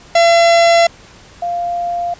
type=tone pair in turn; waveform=45% pulse / sine; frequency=678 / 696.7 Hz; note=E5 / F5; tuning=+49 / -4 cents; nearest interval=unison; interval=47 cents; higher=second; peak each=-7 / -16 dBFS; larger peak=first; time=0.15-0.87 / 1.42-2.14 s; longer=neither; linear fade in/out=5 ms; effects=pink hiss -41 dBFS RMS until 2.19 s + resampled to 16000 Hz